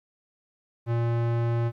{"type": "tone with low-pass filter", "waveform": "square", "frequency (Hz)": 117.2, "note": "A#2", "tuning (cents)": 10, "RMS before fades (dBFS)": -25, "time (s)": [0.86, 1.72], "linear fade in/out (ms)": 50, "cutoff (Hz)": 1800, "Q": 0.5, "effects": ["11-bit"]}